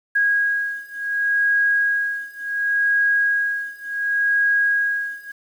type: beating tone pair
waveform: sine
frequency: 1643 / 1643.69 Hz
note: G#6 / G#6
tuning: -19 / -18 cents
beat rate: 0.69 Hz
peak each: -21 / -20 dBFS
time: 0.15-5.32 s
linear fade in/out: 10 ms
effects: 8-bit